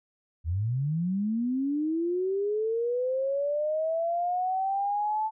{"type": "linear sweep", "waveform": "sine", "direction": "up", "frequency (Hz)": [75.7, 880], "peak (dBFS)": -25, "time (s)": [0.44, 5.31], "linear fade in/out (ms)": 50, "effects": []}